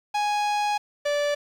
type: tone pair in turn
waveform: 45% pulse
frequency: 830.6 / 582.4 Hz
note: G#5 / D5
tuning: 0 / -15 cents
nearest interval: tritone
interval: 615 cents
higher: first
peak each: -22 dBFS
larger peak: neither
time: 0.14-0.78 / 1.05-1.35 s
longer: first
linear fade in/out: 10 ms
effects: low-pass 6000 Hz 12 dB/octave + 8-bit